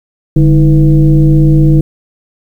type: tone with frequency modulation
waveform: sine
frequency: 146.9 Hz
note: D3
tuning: 1 cent sharp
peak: -3 dBFS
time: 0.36-1.81 s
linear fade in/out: 5 ms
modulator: 175 Hz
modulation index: 0.93
effects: 7-bit